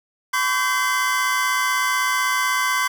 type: tone cluster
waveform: square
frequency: 1018 / 1134 / 1549 / 2051 Hz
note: C6 / C#6 / G6 / C7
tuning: -48 / +39 / -21 / -35 cents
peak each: -25 dBFS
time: 0.33-2.88 s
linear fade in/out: 10 ms
effects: none